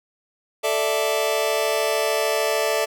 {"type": "chord", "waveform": "sawtooth", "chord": "A suspended fourth", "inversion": "none", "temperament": "just", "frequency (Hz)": [440, 586.7, 660], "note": ["A4", "D5", "E5"], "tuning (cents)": [0, -2, 2], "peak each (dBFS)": -20, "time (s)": [0.63, 2.86], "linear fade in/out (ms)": 20, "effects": []}